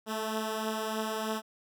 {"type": "beating tone pair", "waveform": "10% pulse", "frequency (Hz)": [218.1, 221.3], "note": ["A3", "A3"], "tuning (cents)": [-15, 10], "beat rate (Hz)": 3.2, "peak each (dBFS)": [-24, -30], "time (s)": [0.06, 1.42], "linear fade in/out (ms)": 50, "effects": []}